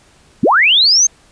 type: linear sweep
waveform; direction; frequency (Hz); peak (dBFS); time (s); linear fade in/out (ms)
sine; up; 150 to 6460; -7; 0.43-1.07; 5
effects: pink hiss -49 dBFS RMS until 1.31 s + resampled to 22050 Hz